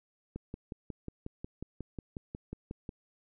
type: click train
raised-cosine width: 3 ms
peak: -26 dBFS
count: 15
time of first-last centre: 0.36-2.892 s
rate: 5.53 Hz
effects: none